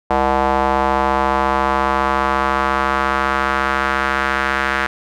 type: tone with band-pass filter sweep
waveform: square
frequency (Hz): 67.2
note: C2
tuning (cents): +47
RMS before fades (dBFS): -17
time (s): 0.1-4.87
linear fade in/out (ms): 5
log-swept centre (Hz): 820 to 1600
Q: 2.2
effects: none